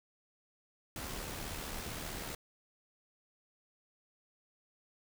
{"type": "noise with amplitude modulation", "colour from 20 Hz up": "pink", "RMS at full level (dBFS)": -40, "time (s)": [0.96, 2.35], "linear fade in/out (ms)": 2, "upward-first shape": "sine", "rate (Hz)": 75.4, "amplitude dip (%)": 40, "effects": []}